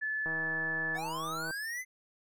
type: tone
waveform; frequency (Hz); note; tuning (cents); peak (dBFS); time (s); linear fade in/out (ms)
sine; 1732; A6; -28; -31; 0.01-0.98; 20
type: click train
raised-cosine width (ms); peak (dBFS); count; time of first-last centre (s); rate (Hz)
1; -29; 202; 0.26-1.508; 161
type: linear sweep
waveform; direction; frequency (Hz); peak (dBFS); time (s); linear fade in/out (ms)
square; up; 698.5 to 2074; -36; 0.94-1.85; 50
effects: none